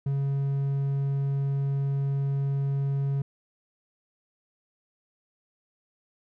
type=tone; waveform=triangle; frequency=138.59 Hz; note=C#3; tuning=in tune; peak=-22 dBFS; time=0.06-3.22 s; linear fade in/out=5 ms; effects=none